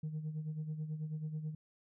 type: tone with tremolo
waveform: sine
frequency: 154.7 Hz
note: D#3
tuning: 10 cents flat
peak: -33 dBFS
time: 0.03-1.55 s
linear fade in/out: 5 ms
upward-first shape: sine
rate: 9.2 Hz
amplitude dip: 65%
effects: tanh soft clip ceiling -34 dBFS